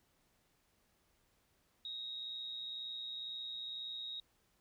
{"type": "tone with amplitude modulation", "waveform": "sine", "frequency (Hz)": 3765, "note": "A#7", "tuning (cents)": 16, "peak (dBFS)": -39, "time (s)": [1.85, 4.2], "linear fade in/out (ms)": 2, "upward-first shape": "sine", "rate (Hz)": 122, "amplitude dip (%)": 50, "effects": ["pink hiss -75 dBFS RMS until 4.6 s"]}